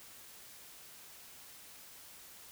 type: silence
effects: white hiss -54 dBFS RMS until 2.51 s